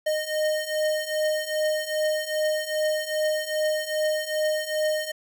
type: beating tone pair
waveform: square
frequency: 614 / 616.5 Hz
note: D#5 / D#5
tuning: -23 / -16 cents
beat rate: 2.5 Hz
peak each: -29 / -26 dBFS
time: 0.06-5.12 s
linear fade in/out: 10 ms
effects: 10-bit